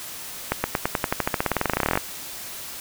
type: accelerating click train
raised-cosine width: 0.5 ms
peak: -5 dBFS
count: 27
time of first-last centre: 0.52-1.974 s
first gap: 120 ms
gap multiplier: 0.93
effects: white hiss -36 dBFS RMS until 2.8 s